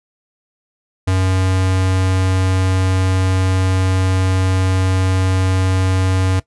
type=tone; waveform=square; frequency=93.8 Hz; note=F#2; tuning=24 cents sharp; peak=-14 dBFS; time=1.07-6.4 s; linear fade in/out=10 ms; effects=noise-tail reverb RT60 0.1 s tail -17 dB re dry + resampled to 24000 Hz